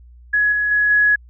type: tone with level steps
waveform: sine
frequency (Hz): 1681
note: G#6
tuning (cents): +20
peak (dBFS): -13 / -16 / -13 / -11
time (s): 0.33-1.16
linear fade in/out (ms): 10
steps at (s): 0.52 / 0.71 / 0.9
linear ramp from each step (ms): 5
effects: added 60 Hz sine -41 dBFS peak until 1.29 s